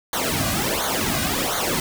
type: noise with flanger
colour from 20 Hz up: pink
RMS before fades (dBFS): -23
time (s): 0.13-1.8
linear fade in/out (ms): 2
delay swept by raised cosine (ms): 0.38 to 2.28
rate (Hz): 1.4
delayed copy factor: -0.85
effects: none